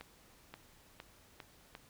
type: accelerating click train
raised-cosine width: 0.3 ms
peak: -30 dBFS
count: 5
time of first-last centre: 0.01-1.751 s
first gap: 530 ms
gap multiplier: 0.87
effects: pink hiss -63 dBFS RMS until 1.89 s